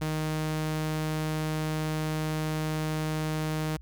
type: tone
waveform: sawtooth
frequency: 155.56 Hz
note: D#3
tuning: in tune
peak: -24 dBFS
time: 0.01-3.77 s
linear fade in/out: 10 ms
effects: added 60 Hz sine -44 dBFS peak until 3.81 s